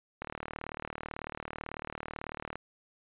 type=click train; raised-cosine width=0.5 ms; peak=-22 dBFS; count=90; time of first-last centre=0.22-2.556 s; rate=38.1 Hz; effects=resampled to 8000 Hz